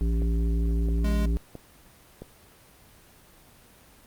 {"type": "harmonic tone", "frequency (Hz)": 56.6, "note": "A1", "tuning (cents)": 50, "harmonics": [1, 3, 5, 7], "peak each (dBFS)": [-22, -32, -36, -39], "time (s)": [0.01, 1.37], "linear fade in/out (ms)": 0}
{"type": "click train", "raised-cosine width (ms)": 2, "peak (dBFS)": -24, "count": 4, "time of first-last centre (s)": [0.22, 2.22], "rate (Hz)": 1.5}
{"type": "tone", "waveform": "square", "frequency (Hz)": 207.8, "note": "G#3", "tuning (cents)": 1, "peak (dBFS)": -30, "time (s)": [1.04, 1.26], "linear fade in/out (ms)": 5}
{"effects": ["pink hiss -54 dBFS RMS until 4.06 s", "Opus 24 kbps"]}